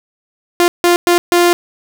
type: tone bursts at uneven times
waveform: sawtooth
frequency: 349.2 Hz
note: F4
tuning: in tune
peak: -4 dBFS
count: 4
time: 0.6-0.68 / 0.84-0.96 / 1.07-1.18 / 1.32-1.53 s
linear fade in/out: 0 ms
effects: 7-bit